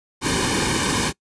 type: noise with comb filter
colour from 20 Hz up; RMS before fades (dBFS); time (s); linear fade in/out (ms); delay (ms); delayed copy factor
pink; -21; 0.21-1.13; 50; 1.5; -0.85
effects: noise-tail reverb RT60 0.1 s tail -24 dB re dry + resampled to 22050 Hz